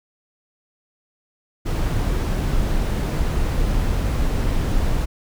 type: noise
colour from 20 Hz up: brown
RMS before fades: -20 dBFS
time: 1.65-5.06 s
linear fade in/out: 20 ms
effects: none